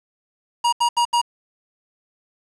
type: tone bursts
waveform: square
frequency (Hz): 951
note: A#5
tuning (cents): +34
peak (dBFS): -16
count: 4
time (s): 0.64-1.216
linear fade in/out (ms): 10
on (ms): 87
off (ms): 76
effects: resampled to 22050 Hz + 7-bit